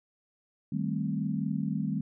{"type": "chord", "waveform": "sine", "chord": "A half-diminished seventh", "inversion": "second", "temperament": "equal", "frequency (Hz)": [155.56, 196, 220, 261.6], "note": ["Eb3", "G3", "A3", "C4"], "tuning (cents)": [0, 0, 0, 0], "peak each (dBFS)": [-33, -32, -34, -36], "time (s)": [0.72, 2.01], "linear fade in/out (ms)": 5, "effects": []}